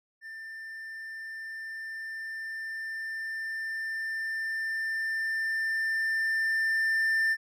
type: tone with level ramp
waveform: triangle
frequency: 1788 Hz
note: A6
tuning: 27 cents sharp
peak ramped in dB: -38 to -21 dBFS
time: 0.21-7.37 s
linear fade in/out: 50 ms
effects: none